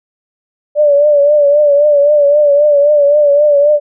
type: tone with vibrato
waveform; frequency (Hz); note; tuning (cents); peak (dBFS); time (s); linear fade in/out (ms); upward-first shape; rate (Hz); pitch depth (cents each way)
sine; 583; D5; -13; -5; 0.75-3.8; 50; triangle; 3.8; 65
effects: none